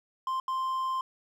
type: tone bursts at uneven times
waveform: triangle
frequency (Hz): 1046.5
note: C6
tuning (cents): 0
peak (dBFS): -26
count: 2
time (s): 0.27-0.4 / 0.48-1.01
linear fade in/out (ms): 2
effects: none